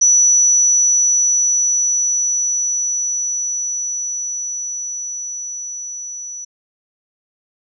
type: tone with level ramp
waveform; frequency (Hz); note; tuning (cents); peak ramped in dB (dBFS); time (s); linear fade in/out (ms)
sine; 5920; F#8; 0; -8 to -27; 0.01-6.45; 10
effects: none